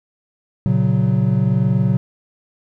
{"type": "chord", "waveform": "triangle", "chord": "F# major", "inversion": "first", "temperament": "equal with one note detuned", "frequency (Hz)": [116.54, 137.4, 185], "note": ["A#2", "C#3", "F#3"], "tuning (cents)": [0, -15, 0], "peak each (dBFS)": -16, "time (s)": [0.66, 1.97], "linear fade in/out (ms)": 0, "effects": []}